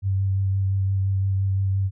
sine tone with vibrato, 96.8 Hz, G2, 21 cents flat, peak -19 dBFS, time 0.02-1.91 s, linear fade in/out 50 ms, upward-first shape sine, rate 5.8 Hz, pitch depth 16 cents each way, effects none

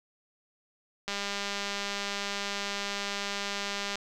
click train, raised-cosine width 0.2 ms, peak -16 dBFS, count 579, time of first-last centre 1.08-3.956 s, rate 201 Hz, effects none

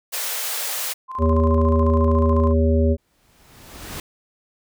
white high-pass noise, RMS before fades -26 dBFS, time 0.12-0.94 s, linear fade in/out 20 ms, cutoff 430 Hz, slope 96 dB/octave
sine tone with tremolo, 1042 Hz, C6, 7 cents flat, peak -23 dBFS, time 1.08-2.54 s, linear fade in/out 50 ms, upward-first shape square, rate 14 Hz, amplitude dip 60%
harmonic tone, 80 Hz, D#2, 49 cents sharp, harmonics 1 / 3 / 5 / 7, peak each -16 / -21 / -23 / -24 dBFS, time 1.18-2.97 s, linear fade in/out 50 ms
pink noise with exponential growth, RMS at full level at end -30 dBFS, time 2.98-4 s, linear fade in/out 2 ms, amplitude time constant 220 ms
effects none

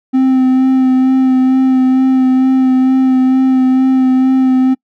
triangle tone with vibrato, 260.1 Hz, C4, 10 cents flat, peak -5 dBFS, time 0.13-4.75 s, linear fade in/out 20 ms, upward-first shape sine, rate 2.2 Hz, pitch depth 16 cents each way, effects noise-tail reverb RT60 0.1 s tail -26 dB re dry

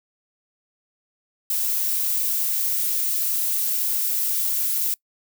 violet noise, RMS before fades -23 dBFS, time 1.5-4.94 s, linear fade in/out 2 ms, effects noise-tail reverb RT60 0.1 s tail -24 dB re dry

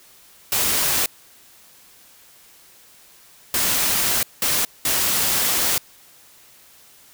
white noise bursts at uneven times, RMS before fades -20 dBFS, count 4, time 0.52-1.06 / 3.54-4.23 / 4.42-4.65 / 4.85-5.78 s, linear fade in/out 2 ms, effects white hiss -50 dBFS RMS until 7.13 s

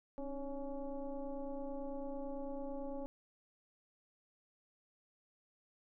sine tone with frequency modulation, 270.5 Hz, C#4, 42 cents flat, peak -39 dBFS, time 0.18-3.06 s, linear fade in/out 0 ms, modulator 285 Hz, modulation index 1.5, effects none

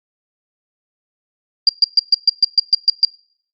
sine tone bursts, 4768 Hz, D8, 25 cents sharp, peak -6 dBFS, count 10, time 1.67-3.05 s, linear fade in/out 2 ms, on 21 ms, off 130 ms, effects noise-tail reverb RT60 0.6 s tail -25 dB re dry + Opus 48 kbps

